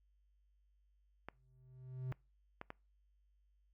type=clicks; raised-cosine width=0.5 ms; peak=-30 dBFS; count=4; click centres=1.286 / 2.124 / 2.614 / 2.704 s
type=tone with exponential growth; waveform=triangle; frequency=128.6 Hz; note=C3; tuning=30 cents flat; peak=-35 dBFS; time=1.33-2.12 s; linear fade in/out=0 ms; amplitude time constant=170 ms
effects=noise-tail reverb RT60 0.3 s tail -25 dB re dry + added 50 Hz sine -70 dBFS peak until 3.73 s